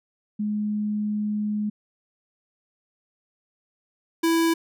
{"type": "tone pair in turn", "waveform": ["sine", "square"], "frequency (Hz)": [210, 330.3], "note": ["G#3", "E4"], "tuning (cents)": [19, 4], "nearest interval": "minor sixth", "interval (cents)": 785, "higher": "second", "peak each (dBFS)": [-23, -19], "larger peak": "second", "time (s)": [[0.39, 1.7], [4.23, 4.54]], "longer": "first", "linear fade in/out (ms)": 10, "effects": []}